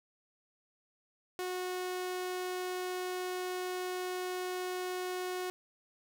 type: tone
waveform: sawtooth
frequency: 365.3 Hz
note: F#4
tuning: 22 cents flat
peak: -31 dBFS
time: 1.39-5.5 s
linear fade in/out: 0 ms
effects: none